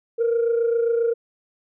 sine tone pair together, 462.6 / 490.1 Hz, A#4 / B4, -13 / -13 cents, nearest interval minor second, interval 100 cents, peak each -17 / -25 dBFS, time 0.18-1.14 s, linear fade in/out 20 ms, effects tanh soft clip ceiling -14 dBFS

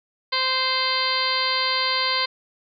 harmonic tone, 520 Hz, C5, 11 cents flat, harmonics 1 / 2 / 3 / 4 / 5 / 6 / 7 / 8 / 9, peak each -33 / -26 / -32 / -27 / -35 / -30 / -32 / -26 / -28 dBFS, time 0.32-2.26 s, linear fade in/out 10 ms, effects none

